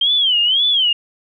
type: tone with vibrato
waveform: sine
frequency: 3136 Hz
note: G7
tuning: in tune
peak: -12 dBFS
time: 0.01-0.93 s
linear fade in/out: 5 ms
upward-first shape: sine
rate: 1.9 Hz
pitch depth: 180 cents each way
effects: none